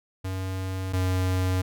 square tone pair in turn, 94.2 / 92.58 Hz, F#2 / F#2, +32 / +2 cents, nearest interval unison, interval 30 cents, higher first, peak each -29 / -23 dBFS, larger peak second, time 0.24-0.93 / 0.93-1.62 s, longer neither, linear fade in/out 10 ms, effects none

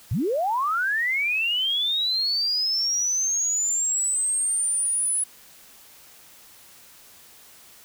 sine linear sweep, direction up, 80.9 to 10230 Hz, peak -21 dBFS, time 0.11-5.24 s, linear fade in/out 5 ms, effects white hiss -50 dBFS RMS until 7.84 s

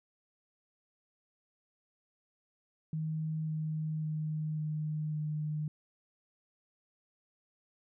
sine tone with pitch steps, 157.2 / 155.93 / 154.68 / 153.43 / 152.2 Hz, D#3 / D#3 / D#3 / D#3 / D#3, +18 / +4 / -10 / -24 / -38 cents, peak -32 dBFS, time 2.93-5.68 s, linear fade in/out 2 ms, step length 550 ms, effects none

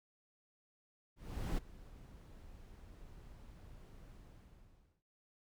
brown noise with ADSR envelope, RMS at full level -35 dBFS, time 1.16-5.03 s, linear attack 420 ms, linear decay 10 ms, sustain -20 dB, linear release 900 ms, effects none

